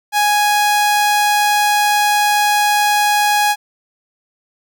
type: tone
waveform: sawtooth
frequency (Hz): 830.6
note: G#5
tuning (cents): 0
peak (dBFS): -8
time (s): 0.12-3.56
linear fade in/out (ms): 50
effects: none